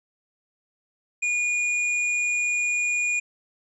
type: tone with hard clipping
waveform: sine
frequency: 2441 Hz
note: D#7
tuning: 34 cents flat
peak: -23 dBFS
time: 1.22-3.2 s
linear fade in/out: 10 ms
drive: 14 dB
effects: resampled to 22050 Hz